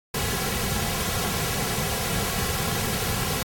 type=noise with comb filter; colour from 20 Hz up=pink; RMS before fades=-26 dBFS; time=0.14-3.43 s; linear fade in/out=5 ms; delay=3.3 ms; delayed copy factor=-0.7; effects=AAC 64 kbps